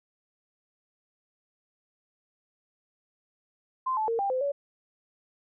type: tone with pitch steps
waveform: sine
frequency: 1039 / 869 / 459.1 / 794 / 514 / 566 Hz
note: C6 / A5 / A#4 / G5 / C5 / C#5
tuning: -12 / -22 / -26 / +22 / -31 / +36 cents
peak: -25 dBFS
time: 3.86-4.52 s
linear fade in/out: 10 ms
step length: 110 ms
effects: none